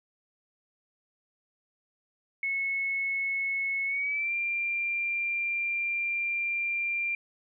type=tone with pitch glide; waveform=sine; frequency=2194 to 2379 Hz; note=C#7 to D7; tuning=-18 to +22 cents; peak=-27 dBFS; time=2.43-7.15 s; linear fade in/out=2 ms; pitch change=+140 cents; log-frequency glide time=3.86-4.34 s; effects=none